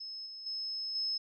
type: tone with level steps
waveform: sine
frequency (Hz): 5190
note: E8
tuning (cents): -28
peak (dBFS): -40 / -43 / -35 / -31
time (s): 0-1.18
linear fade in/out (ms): 10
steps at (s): 0.26 / 0.46 / 0.95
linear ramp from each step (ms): 5
effects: none